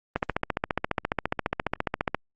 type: click train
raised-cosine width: 0.5 ms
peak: -9 dBFS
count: 30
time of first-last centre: 0.16-2.146 s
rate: 14.6 Hz
effects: Opus 24 kbps